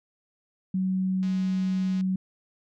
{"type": "tone", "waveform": "sine", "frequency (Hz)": 187.5, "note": "F#3", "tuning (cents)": 23, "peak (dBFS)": -23, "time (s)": [0.74, 2.16], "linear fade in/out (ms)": 5}
{"type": "click train", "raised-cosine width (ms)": 0.2, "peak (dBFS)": -31, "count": 164, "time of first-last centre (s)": [1.23, 2.01], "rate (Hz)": 209}
{"effects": []}